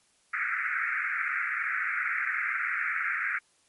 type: band-pass noise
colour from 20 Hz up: pink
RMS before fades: -30 dBFS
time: 0.33-3.39 s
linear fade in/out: 10 ms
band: 1300 to 2300 Hz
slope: 96 dB/octave
effects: white hiss -66 dBFS RMS until 3.68 s + MP3 48 kbps